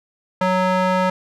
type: tone with band-pass filter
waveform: square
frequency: 185 Hz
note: F#3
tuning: in tune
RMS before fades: -18 dBFS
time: 0.41-1.1 s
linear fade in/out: 5 ms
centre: 940 Hz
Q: 1
effects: none